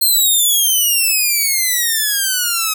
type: exponential sweep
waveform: 5% pulse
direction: down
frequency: 4232 to 1265 Hz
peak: -4 dBFS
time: 0.01-2.74 s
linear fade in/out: 10 ms
effects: none